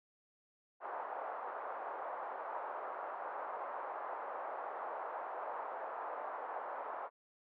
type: band-pass noise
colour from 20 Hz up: pink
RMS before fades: -43 dBFS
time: 0.8-7.1 s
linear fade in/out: 50 ms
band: 600 to 1200 Hz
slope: 24 dB/octave
effects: none